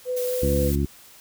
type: tone with vibrato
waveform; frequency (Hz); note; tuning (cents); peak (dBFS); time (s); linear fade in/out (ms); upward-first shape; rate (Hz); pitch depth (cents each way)
sine; 499.7; B4; +20; -23; 0.05-0.72; 50; sine; 4.2; 10
type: noise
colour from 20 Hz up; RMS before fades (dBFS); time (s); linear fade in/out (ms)
blue; -34; 0.16-0.76; 10
type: harmonic tone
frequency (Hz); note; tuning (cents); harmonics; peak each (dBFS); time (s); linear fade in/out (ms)
70.5; C#2; +30; 1 / 2 / 3 / 4 / 5; -23 / -26 / -28 / -29 / -30; 0.42-0.86; 10
effects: white hiss -49 dBFS RMS until 1.2 s